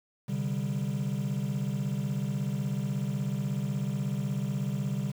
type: chord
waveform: triangle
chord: C suspended second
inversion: none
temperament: just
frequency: 130.81 / 147.16 / 196.22 Hz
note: C3 / D3 / G3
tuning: 0 / +4 / +2 cents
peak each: -30 dBFS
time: 0.28-5.12 s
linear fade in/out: 20 ms
effects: tanh soft clip ceiling -21 dBFS + 8-bit